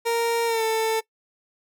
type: tone with pitch glide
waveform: 30% pulse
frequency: 464.9 to 444.7 Hz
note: A#4 to A4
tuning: -5 to +18 cents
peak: -18 dBFS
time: 0.05-1.01 s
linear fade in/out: 20 ms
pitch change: -77 cents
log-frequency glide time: 0.46-0.63 s
effects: noise-tail reverb RT60 0.1 s tail -21 dB re dry